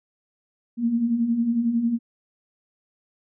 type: beating tone pair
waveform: sine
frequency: 224.5 / 235.5 Hz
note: A3 / A#3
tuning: +35 / +18 cents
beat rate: 11 Hz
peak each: -28 / -20 dBFS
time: 0.77-1.99 s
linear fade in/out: 50 ms
effects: none